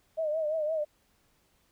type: tone with vibrato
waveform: sine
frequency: 622.3 Hz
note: D#5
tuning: in tune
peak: -27 dBFS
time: 0.17-0.85 s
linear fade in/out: 20 ms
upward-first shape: triangle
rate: 5.8 Hz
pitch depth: 90 cents each way
effects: pink hiss -69 dBFS RMS until 1.71 s